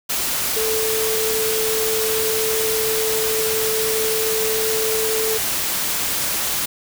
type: tone in noise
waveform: sine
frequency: 440.5 Hz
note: A4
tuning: 2 cents sharp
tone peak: -21 dBFS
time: 0.56-5.38 s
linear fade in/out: 10 ms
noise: white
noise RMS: -22 dBFS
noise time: 0.09-6.66 s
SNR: -2 dB
effects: none